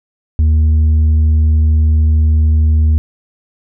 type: tone with tanh clipping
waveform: triangle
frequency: 77.78 Hz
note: D#2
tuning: in tune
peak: -8 dBFS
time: 0.39-2.98 s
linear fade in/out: 0 ms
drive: 8 dB
effects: none